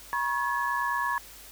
sine tone cluster, 963 / 1092 / 1701 Hz, B5 / C#6 / G#6, -44 / -26 / +41 cents, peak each -30 dBFS, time 0.13-1.18 s, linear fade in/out 0 ms, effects added 50 Hz sine -55 dBFS peak until 1.51 s + white hiss -48 dBFS RMS until 1.51 s

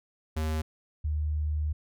square / sine tone pair in turn, 78.3 / 75.85 Hz, D#2 / D#2, +11 / -44 cents, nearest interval minor second, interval 55 cents, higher first, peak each -28 / -26 dBFS, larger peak second, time 0.36-0.62 / 1.04-1.73 s, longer second, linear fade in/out 10 ms, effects none

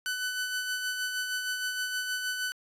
sawtooth tone with tremolo, 1500 Hz, F#6, 23 cents sharp, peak -25 dBFS, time 0.06-2.52 s, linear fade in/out 0 ms, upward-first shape sine, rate 6.4 Hz, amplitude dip 40%, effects resampled to 32000 Hz

